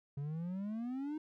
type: exponential sweep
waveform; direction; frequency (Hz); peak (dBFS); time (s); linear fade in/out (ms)
triangle; up; 138.1 to 313.9; -35; 0.17-1.18; 5
effects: none